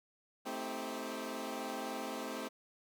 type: chord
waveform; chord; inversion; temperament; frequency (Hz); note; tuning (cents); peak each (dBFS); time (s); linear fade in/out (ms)
15% pulse; A half-diminished seventh; none; equal with one note detuned; 220 / 261.6 / 318.4 / 392; A3 / C4 / Eb4 / G4; 0 / 0 / +40 / 0; -38 / -36 / -40 / -40; 0.45-2.49; 20
effects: none